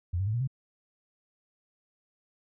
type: tone with pitch steps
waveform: sine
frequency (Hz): 87.31 / 96.88 / 107.49 / 119.27 / 132.34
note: F2 / G2 / A2 / A#2 / C3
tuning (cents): 0 / -20 / -40 / +40 / +20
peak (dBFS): -26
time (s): 0.13-0.475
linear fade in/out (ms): 10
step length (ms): 69
effects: none